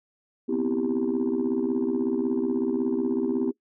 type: chord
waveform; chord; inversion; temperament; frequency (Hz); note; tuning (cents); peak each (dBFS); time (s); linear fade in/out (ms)
sine; C major seventh; third; just; 245.3 / 261.6 / 327 / 392.4; B3 / C4 / E4 / G4; -12 / 0 / -14 / +2; -27; 0.48-3.52; 20
effects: noise-tail reverb RT60 0.1 s tail -19 dB re dry + tanh soft clip ceiling -17 dBFS